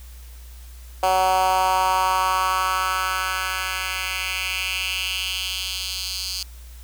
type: tone with high-pass filter sweep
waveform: 10% pulse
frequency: 187 Hz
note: F#3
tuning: 19 cents sharp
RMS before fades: -23 dBFS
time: 1.03-6.43 s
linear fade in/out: 2 ms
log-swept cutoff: 680 to 4500 Hz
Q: 3
effects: added 60 Hz sine -38 dBFS peak until 6.83 s + white hiss -50 dBFS RMS until 6.83 s